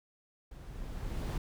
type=noise with level ramp; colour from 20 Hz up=brown; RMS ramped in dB=-48 to -32 dBFS; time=0.51-1.38 s; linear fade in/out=5 ms; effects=none